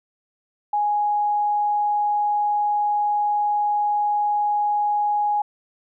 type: tone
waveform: sine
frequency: 830.6 Hz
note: G#5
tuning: in tune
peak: -18 dBFS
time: 0.73-5.42 s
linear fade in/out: 5 ms
effects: none